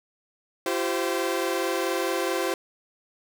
sawtooth tone cluster, 339.8 / 384.5 / 521 Hz, F4 / G4 / C5, -47 / -33 / -7 cents, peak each -25 dBFS, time 0.66-2.54 s, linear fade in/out 2 ms, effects none

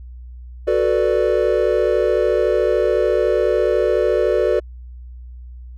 triangle chord, B minor seventh, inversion second, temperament equal, 370 / 440 / 493.9 / 587.3 Hz, F#4 / A4 / B4 / D5, 0 / 0 / 0 / 0 cents, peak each -18 dBFS, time 0.67-4.6 s, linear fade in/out 10 ms, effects added 61 Hz sine -33 dBFS peak until 5.77 s

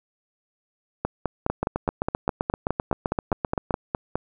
two click trains, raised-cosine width 1 ms, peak -9 / -9 dBFS, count 18 / 16, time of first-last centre 1.5-3.708 / 1.05-4.156 s, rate 7.7 / 4.83 Hz, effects none

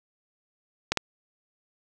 clicks, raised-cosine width 0.2 ms, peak -6 dBFS, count 2, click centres 0.92 / 0.973 s, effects none

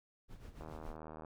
brown noise with tremolo, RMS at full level -47 dBFS, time 0.28-0.97 s, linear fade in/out 50 ms, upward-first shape sine, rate 7.1 Hz, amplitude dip 70%
click train, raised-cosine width 1 ms, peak -34 dBFS, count 51, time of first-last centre 0.61-1.248 s, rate 78.4 Hz
effects none

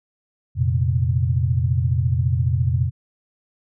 sine chord, F suspended fourth, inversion none, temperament just, 87.31 / 116.41 / 130.96 Hz, F2 / Bb2 / C3, 0 / -2 / +2 cents, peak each -21 dBFS, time 0.55-2.91 s, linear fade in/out 50 ms, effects none

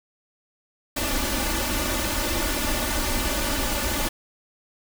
pink noise with comb filter, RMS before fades -25 dBFS, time 0.96-4.09 s, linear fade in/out 10 ms, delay 3.4 ms, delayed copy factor +0.95, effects none

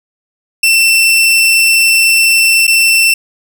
sawtooth tone with dropouts, 2686 Hz, E7, 32 cents sharp, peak -3 dBFS, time 0.63-3.14 s, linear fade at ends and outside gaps 5 ms, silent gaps 2.669-2.677 s, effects none

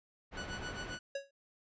pink low-pass noise, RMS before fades -44 dBFS, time 0.31-0.99 s, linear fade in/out 50 ms, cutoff 2400 Hz, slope 12 dB/octave
sawtooth tone with tremolo, 1480 Hz, F#6, in tune, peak -36 dBFS, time 0.37-0.99 s, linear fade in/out 2 ms, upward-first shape triangle, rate 7.5 Hz, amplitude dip 95%
square tone with exponential decay, 554.4 Hz, C#5, in tune, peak -34 dBFS, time 1.15-1.31 s, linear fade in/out 5 ms, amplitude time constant 33 ms
effects resampled to 16000 Hz

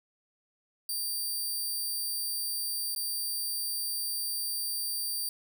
10% pulse tone with dropouts, 4690 Hz, D8, 3 cents flat, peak -24 dBFS, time 0.89-5.29 s, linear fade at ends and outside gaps 2 ms, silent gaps 2.95-2.961 s, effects none

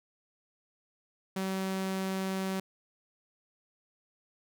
sawtooth tone, 190.6 Hz, G3, 48 cents flat, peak -27 dBFS, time 1.36-2.6 s, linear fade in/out 5 ms, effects none

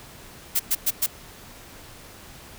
blue noise bursts, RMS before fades -21 dBFS, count 4, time 0.55-1.064 s, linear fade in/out 10 ms, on 46 ms, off 110 ms, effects pink hiss -45 dBFS RMS until 2.58 s

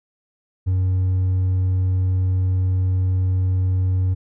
sine tone with hard clipping, 93 Hz, F#2, 9 cents sharp, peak -17 dBFS, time 0.66-4.15 s, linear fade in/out 20 ms, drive 2 dB, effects none

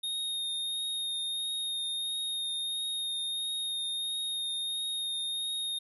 square tone with vibrato, 3703 Hz, A#7, 12 cents flat, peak -32 dBFS, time 0.03-5.79 s, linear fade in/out 10 ms, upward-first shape triangle, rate 1.5 Hz, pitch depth 18 cents each way, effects none

